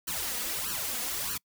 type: noise with flanger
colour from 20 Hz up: white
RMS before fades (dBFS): -33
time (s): 0.07-1.38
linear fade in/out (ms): 10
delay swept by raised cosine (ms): 0.68 to 4.18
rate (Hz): 1.6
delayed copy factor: +1
effects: noise-tail reverb RT60 0.1 s tail -26 dB re dry